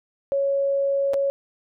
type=tone with dropouts; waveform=sine; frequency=554.4 Hz; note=C#5; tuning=in tune; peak=-19 dBFS; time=0.32-1.3 s; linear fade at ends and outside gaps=0 ms; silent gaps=1.135-1.141 s; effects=none